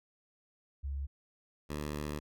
sine / 10% pulse tone pair in turn, 69.4 / 74.42 Hz, C#2 / D2, +3 / +24 cents, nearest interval minor second, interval 121 cents, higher second, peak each -34 / -28 dBFS, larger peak second, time 0.83-1.07 / 1.69-2.2 s, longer second, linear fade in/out 20 ms, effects none

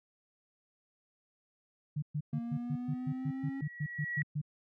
sine tone bursts, 149.1 Hz, D3, 27 cents sharp, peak -31 dBFS, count 14, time 1.96-4.416 s, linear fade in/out 10 ms, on 64 ms, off 120 ms
triangle exponential sweep, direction up, 230.9 to 273.3 Hz, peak -34 dBFS, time 2.33-3.61 s, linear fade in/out 2 ms
sine tone with exponential growth, 1923 Hz, B6, 47 cents flat, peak -31 dBFS, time 2.93-4.22 s, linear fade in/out 1 ms, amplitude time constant 280 ms
effects none

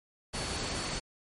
sine tone in noise, 4453 Hz, C#8, 7 cents sharp, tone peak -42 dBFS, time 0.33-1 s, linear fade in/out 20 ms, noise pink, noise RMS -35 dBFS, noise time 0.33-1 s, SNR -10 dB, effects MP3 48 kbps

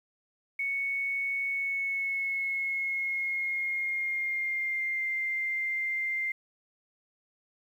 sine tone with pitch glide, 2217 to 2095 Hz, C#7 to C7, 0 to +2 cents, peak -28 dBFS, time 0.59-6.32 s, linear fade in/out 5 ms, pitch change -98 cents, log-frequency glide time 1.47-5.06 s, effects 10-bit

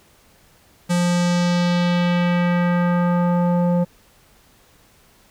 square tone with low-pass filter sweep, 175.5 Hz, F3, 9 cents sharp, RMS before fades -18 dBFS, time 0.89-3.85 s, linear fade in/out 20 ms, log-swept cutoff 9300 to 640 Hz, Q 1.5, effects pink hiss -54 dBFS RMS until 5.3 s

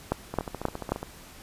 two click trains, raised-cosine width 1 ms, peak -19 / -10 dBFS, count 11 / 4, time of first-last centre 0.34-1.03 / 0.12-0.92 s, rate 14.5 / 3.75 Hz, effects pink hiss -48 dBFS RMS until 1.42 s + resampled to 32000 Hz

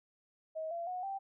sine tone with pitch steps, 635 / 680.6 / 729.4 / 781.8 Hz, D#5 / F5 / F#5 / G5, +35 / -45 / -25 / -5 cents, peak -36 dBFS, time 0.55-1.19 s, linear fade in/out 20 ms, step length 160 ms, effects none

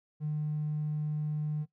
triangle tone, 151.3 Hz, D#3, 48 cents flat, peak -26 dBFS, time 0.2-1.66 s, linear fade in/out 50 ms, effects noise-tail reverb RT60 0.1 s tail -18 dB re dry + tanh soft clip ceiling -27 dBFS

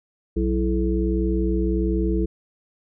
harmonic tone with a mistuned harmonic, 61.74 Hz, B1, in tune, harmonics 1 / 3 / 5 / 7, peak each -22 / -26 / -24 / -28 dBFS, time 0.36-2.26 s, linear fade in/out 10 ms, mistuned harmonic 5, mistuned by +120 cents, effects none

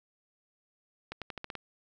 accelerating click train, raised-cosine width 0.3 ms, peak -22 dBFS, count 7, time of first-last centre 1.12-1.553 s, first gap 97 ms, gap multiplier 0.88, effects none

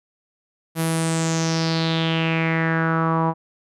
sawtooth tone with low-pass filter sweep, 163 Hz, E3, 19 cents flat, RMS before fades -21 dBFS, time 0.75-3.34 s, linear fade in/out 50 ms, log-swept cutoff 12000 to 930 Hz, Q 4.7, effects none

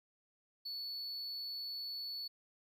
triangle tone, 4435 Hz, C#8, in tune, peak -39 dBFS, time 0.65-2.28 s, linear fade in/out 10 ms, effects 13-bit

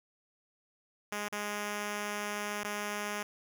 5% pulse tone with dropouts, 207.2 Hz, G#3, 4 cents flat, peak -23 dBFS, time 1.12-3.23 s, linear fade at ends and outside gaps 5 ms, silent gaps 1.285-1.324 / 2.635-2.645 s, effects none

